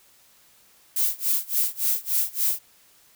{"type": "noise with tremolo", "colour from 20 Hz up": "violet", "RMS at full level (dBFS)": -21, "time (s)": [0.96, 2.59], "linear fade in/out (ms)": 5, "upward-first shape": "sine", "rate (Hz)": 3.5, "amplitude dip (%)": 95, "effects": ["white hiss -57 dBFS RMS until 3.15 s"]}